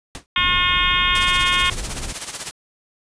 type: noise with exponential decay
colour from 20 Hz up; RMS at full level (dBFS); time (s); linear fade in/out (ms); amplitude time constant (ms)
pink; -27; 0.15-0.26; 0; 23
type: harmonic tone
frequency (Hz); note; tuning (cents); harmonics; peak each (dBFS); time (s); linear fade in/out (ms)
359.1; F4; +48; 3 / 4 / 5 / 6 / 7 / 8 / 9 / 10; -22 / -26 / -27 / -23 / -25 / -25 / -22 / -25; 0.36-1.7; 2
type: noise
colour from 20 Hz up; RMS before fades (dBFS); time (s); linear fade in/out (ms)
brown; -29; 0.37-2.13; 5
type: noise with tremolo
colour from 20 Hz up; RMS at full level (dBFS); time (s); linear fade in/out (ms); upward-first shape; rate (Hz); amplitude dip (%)
white; -26; 1.15-2.51; 0; sine; 16; 70
effects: resampled to 22050 Hz